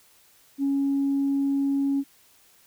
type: tone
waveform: sine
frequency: 277.2 Hz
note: C#4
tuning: in tune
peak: -20 dBFS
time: 0.58-2.04 s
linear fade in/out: 50 ms
effects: tanh soft clip ceiling -17 dBFS + white hiss -58 dBFS RMS until 2.66 s